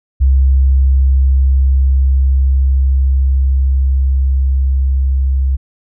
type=tone with level ramp; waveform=sine; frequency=66.6 Hz; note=C2; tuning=31 cents sharp; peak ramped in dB=-6 to -10 dBFS; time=0.2-5.57 s; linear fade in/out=20 ms; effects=none